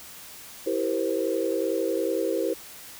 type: chord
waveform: sine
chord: C dominant seventh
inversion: first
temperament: equal with one note detuned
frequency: 329.6 / 392 / 472.4 / 523.3 Hz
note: E4 / G4 / Bb4 / C5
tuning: 0 / 0 / +23 / 0 cents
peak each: -29 dBFS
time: 0.66-2.54 s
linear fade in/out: 10 ms
effects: white hiss -44 dBFS RMS until 2.99 s